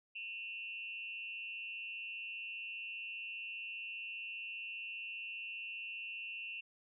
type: tone with amplitude modulation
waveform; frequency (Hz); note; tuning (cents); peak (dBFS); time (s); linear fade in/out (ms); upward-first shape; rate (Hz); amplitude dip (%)
sine; 2700; E7; +41; -38; 0.15-6.61; 10; sine; 215; 80
effects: none